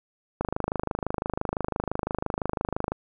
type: click train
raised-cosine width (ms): 1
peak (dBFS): -12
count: 66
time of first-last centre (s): 0.41-2.92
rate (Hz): 25.9
effects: none